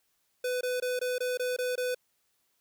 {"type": "tone bursts", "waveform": "square", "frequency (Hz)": 499.7, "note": "B4", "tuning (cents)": 20, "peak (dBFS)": -29, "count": 8, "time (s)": [0.44, 1.947], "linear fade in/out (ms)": 5, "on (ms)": 170, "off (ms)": 21, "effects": ["white hiss -74 dBFS RMS until 2.6 s"]}